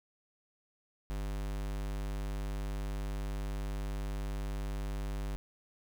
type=tone; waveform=square; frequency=50 Hz; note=G1; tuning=35 cents sharp; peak=-35 dBFS; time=1.1-5.36 s; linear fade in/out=0 ms; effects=none